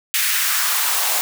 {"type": "noise with high-pass filter sweep", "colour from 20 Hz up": "white", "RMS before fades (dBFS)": -19, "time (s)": [0.14, 1.21], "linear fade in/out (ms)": 0, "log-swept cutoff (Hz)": [2000, 680], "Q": 1.9, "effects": []}